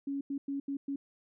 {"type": "tone bursts at uneven times", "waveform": "sine", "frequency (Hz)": 278.4, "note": "C#4", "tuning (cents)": 8, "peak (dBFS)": -32, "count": 5, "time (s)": [[0.07, 0.21], [0.3, 0.38], [0.48, 0.6], [0.68, 0.77], [0.88, 0.96]], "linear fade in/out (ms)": 5, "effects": []}